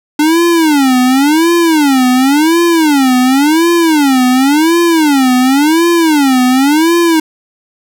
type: tone with vibrato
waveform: square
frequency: 293.7 Hz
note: D4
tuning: in tune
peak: -7 dBFS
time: 0.19-7.2 s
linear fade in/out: 5 ms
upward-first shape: sine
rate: 0.92 Hz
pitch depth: 270 cents each way
effects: none